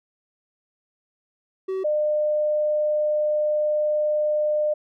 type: tone pair in turn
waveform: triangle / sine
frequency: 380 / 603.2 Hz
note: F#4 / D5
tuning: +46 / +46 cents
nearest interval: minor sixth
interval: 800 cents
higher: second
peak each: -22 / -19 dBFS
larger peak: second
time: 1.68-1.84 / 1.84-4.74 s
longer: second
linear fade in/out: 10 ms
effects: none